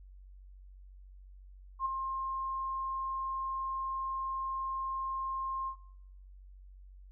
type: tone with ADSR envelope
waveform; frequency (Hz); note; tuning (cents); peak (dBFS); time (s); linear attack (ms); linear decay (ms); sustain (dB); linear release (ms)
sine; 1063; C6; +27; -27; 1.79-5.76; 66; 10; -6; 84
effects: noise-tail reverb RT60 0.8 s tail -24 dB re dry + added 47 Hz sine -50 dBFS peak until 7.11 s